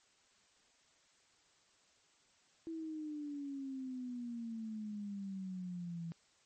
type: exponential sweep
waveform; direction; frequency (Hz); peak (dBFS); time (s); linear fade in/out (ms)
sine; down; 329.6 to 164.81; -40; 2.67-6.12; 0
effects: white hiss -70 dBFS RMS until 6.45 s + MP3 32 kbps